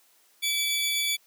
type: tone pair together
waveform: sawtooth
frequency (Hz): 2300 / 3446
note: D7 / A7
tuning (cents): -37 / -37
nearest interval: perfect fifth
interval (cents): 700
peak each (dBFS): -25 / -24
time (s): 0.42-1.17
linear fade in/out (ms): 20
effects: white hiss -62 dBFS RMS until 1.26 s + high-pass 300 Hz 12 dB/octave